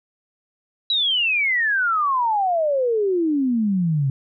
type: exponential sweep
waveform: sine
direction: down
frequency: 3951 to 131.2 Hz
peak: -17 dBFS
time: 0.9-4.1 s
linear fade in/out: 2 ms
effects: none